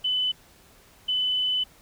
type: tone pair in turn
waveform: sine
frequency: 3009 / 3009 Hz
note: F#7 / F#7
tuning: +28 / +28 cents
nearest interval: unison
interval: 0 cents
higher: neither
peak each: -22 dBFS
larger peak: neither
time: 0.04-0.32 / 1.08-1.64 s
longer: second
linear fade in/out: 10 ms
effects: pink hiss -55 dBFS RMS until 1.81 s